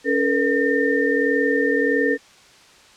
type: tone cluster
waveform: sine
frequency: 280.1 / 440.7 / 482.2 / 1811 Hz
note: C#4 / A4 / B4 / A6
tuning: +18 / +3 / -41 / +49 cents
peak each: -22 dBFS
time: 0.04-2.18 s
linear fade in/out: 50 ms
effects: white hiss -49 dBFS RMS until 2.96 s + low-pass 6000 Hz 12 dB/octave